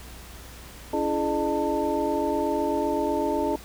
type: tone cluster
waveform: sine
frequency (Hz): 285.3 / 333.3 / 421.1 / 606 / 892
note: C#4 / E4 / G#4 / D#5 / A5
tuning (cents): +50 / +19 / +24 / -46 / +23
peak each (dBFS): -29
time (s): 0.93-3.56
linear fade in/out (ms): 5
effects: added 60 Hz sine -44 dBFS peak until 3.64 s + pink hiss -45 dBFS RMS until 3.64 s